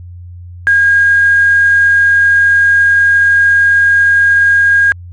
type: tone with quantisation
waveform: sine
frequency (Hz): 1626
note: G#6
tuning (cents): -37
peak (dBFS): -5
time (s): 0.67-4.92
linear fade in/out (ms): 0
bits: 5
effects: added 88 Hz sine -27 dBFS peak until 5.12 s + MP3 48 kbps